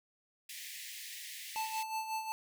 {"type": "high-pass noise", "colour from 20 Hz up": "pink", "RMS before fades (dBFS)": -46, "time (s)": [0.49, 1.83], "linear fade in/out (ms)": 5, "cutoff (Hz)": 1800, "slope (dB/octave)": 96}
{"type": "tone with tremolo", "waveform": "square", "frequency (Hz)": 880, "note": "A5", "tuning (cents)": 0, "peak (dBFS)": -34, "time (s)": [1.56, 2.32], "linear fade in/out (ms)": 0, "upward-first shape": "sine", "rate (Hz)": 5.5, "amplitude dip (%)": 60}
{"effects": []}